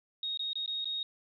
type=tone with dropouts; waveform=sine; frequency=3743 Hz; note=A#7; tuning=6 cents sharp; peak=-32 dBFS; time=0.23-1.03 s; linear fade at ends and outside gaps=2 ms; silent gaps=0.374-0.393 / 0.532-0.555 / 0.661-0.677 / 0.845-0.855 s; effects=none